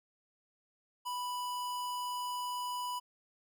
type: tone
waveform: square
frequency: 987.8 Hz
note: B5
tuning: in tune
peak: -36 dBFS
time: 1.05-3 s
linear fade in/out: 20 ms
effects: none